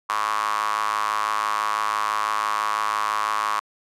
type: tone with high-pass filter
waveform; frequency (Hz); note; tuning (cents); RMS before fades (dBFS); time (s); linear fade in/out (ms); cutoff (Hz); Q
square; 53; G#1; +36; -24; 0.09-3.6; 5; 1100; 7.1
effects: low-pass 11000 Hz 12 dB/octave